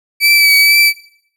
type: tone with vibrato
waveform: 30% pulse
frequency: 2300 Hz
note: D7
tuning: 37 cents flat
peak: -4 dBFS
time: 0.2-0.93 s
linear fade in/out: 50 ms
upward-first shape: triangle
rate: 2.1 Hz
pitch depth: 27 cents each way
effects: noise-tail reverb RT60 0.6 s tail -19 dB re dry